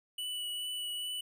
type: tone with vibrato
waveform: square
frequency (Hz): 2957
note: F#7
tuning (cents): -2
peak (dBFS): -36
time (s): 0.18-1.21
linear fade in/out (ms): 5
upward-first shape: triangle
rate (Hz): 2.4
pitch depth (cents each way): 15
effects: none